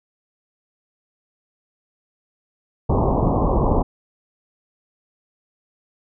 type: low-pass noise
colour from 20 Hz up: pink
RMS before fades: -18 dBFS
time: 2.89-3.83 s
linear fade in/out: 10 ms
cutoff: 1100 Hz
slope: 96 dB/octave
effects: none